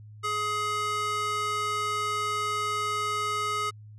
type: tone with high-pass filter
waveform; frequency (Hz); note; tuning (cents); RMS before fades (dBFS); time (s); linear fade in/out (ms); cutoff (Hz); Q
square; 420; G#4; +19; -29; 0.23-3.71; 20; 970; 3.5
effects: added 106 Hz sine -44 dBFS peak until 3.98 s + resampled to 24000 Hz